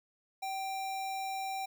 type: tone with sample-and-hold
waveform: sine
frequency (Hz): 772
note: G5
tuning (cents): -27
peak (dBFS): -34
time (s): 0.42-1.66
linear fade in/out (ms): 10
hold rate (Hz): 3150
effects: none